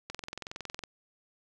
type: click train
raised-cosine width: 0.2 ms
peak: -21 dBFS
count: 17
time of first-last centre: 0.1-0.837 s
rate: 21.7 Hz
effects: none